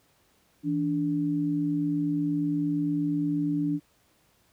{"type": "tone pair together", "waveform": "sine", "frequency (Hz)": [162.6, 291.1], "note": ["E3", "D4"], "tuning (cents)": [-23, -15], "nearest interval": "minor seventh", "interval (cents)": 1008, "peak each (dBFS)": [-30, -25], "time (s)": [0.63, 3.8], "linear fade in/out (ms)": 50, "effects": ["pink hiss -65 dBFS RMS until 4.52 s", "high-pass 60 Hz 12 dB/octave"]}